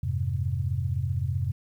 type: chord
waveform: sine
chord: F minor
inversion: none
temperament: equal with one note detuned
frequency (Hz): 87.31 / 103.05 / 130.81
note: F2 / Ab2 / C3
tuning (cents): 0 / -13 / 0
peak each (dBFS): -29 / -30 / -29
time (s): 0.03-1.52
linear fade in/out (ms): 5
effects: 10-bit